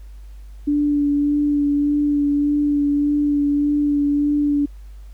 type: tone with vibrato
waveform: sine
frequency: 290.2 Hz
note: D4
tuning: 21 cents flat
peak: -15 dBFS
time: 0.67-4.66 s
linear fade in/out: 10 ms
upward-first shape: sine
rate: 1.7 Hz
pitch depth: 16 cents each way
effects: added 50 Hz sine -35 dBFS peak until 5.13 s + pink hiss -58 dBFS RMS until 5.13 s